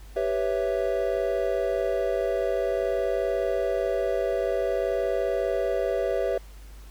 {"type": "chord", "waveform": "triangle", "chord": "C# half-diminished seventh", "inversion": "second", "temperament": "equal", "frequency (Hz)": [392, 493.9, 554.4, 659.3], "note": ["G4", "B4", "C#5", "E5"], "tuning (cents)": [0, 0, 0, 0], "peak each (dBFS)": -27, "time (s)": [0.16, 6.38], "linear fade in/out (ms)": 5, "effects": ["added 50 Hz sine -42 dBFS peak until 6.9 s", "pink hiss -54 dBFS RMS until 6.9 s"]}